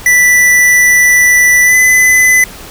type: tone with pitch glide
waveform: square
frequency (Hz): 1975.5 to 2011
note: B6 to B6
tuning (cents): 0 to +31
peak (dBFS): -5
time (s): 0.06-2.44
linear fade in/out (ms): 2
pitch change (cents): +31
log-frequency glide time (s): 1.64-1.75
effects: pink hiss -30 dBFS RMS until 2.7 s